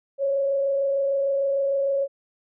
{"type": "tone with frequency modulation", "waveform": "sine", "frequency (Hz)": 552, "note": "C#5", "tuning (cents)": -7, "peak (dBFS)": -20, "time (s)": [0.18, 2.08], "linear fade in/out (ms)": 50, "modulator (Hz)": 26.6, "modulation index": 0.34, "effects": []}